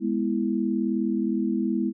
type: chord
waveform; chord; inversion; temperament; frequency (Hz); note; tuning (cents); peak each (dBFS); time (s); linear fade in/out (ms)
sine; E major; first; equal; 207.7 / 246.9 / 329.6; G#3 / B3 / E4; 0 / 0 / 0; -26 / -27 / -27; 0-1.93; 50
effects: none